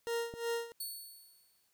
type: tone with tremolo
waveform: 40% pulse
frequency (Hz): 466.2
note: A#4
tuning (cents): 0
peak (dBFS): -31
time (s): 0.07-0.72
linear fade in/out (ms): 0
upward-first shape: sine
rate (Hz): 2.8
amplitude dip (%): 85
type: click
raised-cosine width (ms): 2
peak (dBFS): -31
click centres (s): 0.339
type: tone with exponential decay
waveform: 5% pulse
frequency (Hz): 4435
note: C#8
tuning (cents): 0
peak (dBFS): -30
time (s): 0.8-1.68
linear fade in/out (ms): 5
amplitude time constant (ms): 190
effects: white hiss -75 dBFS RMS until 1.73 s